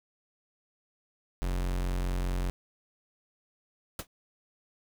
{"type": "tone", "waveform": "45% pulse", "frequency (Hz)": 45, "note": "F#1", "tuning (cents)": -47, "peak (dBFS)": -28, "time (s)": [1.42, 2.5], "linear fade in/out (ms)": 0}
{"type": "noise with exponential decay", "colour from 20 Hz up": "pink", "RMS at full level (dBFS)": -31, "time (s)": [3.99, 4.07], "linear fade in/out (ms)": 2, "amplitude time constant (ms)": 16}
{"effects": []}